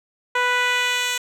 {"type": "tone with band-pass filter sweep", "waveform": "10% pulse", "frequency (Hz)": 493.9, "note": "B4", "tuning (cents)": 0, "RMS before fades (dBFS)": -21, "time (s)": [0.35, 1.18], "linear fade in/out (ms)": 5, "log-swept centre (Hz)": [1100, 5400], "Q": 0.77, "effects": []}